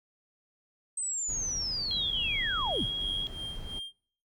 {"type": "linear sweep", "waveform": "sine", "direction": "down", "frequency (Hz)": [8300, 50.1], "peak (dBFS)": -30, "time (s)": [0.97, 2.86], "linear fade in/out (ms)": 5}
{"type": "noise", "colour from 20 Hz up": "brown", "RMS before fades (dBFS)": -41, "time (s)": [1.28, 3.8], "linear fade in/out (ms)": 20}
{"type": "tone", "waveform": "sine", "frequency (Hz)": 3295, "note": "G#7", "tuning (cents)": -14, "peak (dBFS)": -31, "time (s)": [1.91, 3.27], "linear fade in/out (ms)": 0}
{"type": "tone with tremolo", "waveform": "triangle", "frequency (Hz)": 3200, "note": "G7", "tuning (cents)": 35, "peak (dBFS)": -33, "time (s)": [2.7, 3.93], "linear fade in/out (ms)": 50, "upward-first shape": "sine", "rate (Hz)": 3, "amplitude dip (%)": 85}
{"effects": ["noise-tail reverb RT60 0.6 s tail -25 dB re dry"]}